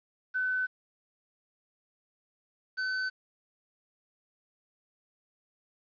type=tone pair in turn; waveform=sine / square; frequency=1511 / 1518.1 Hz; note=F#6 / F#6; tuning=+36 / +44 cents; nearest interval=unison; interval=8 cents; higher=second; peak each=-27 / -30 dBFS; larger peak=first; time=0.34-0.67 / 2.77-3.1 s; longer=neither; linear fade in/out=20 ms; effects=resampled to 11025 Hz + 10-bit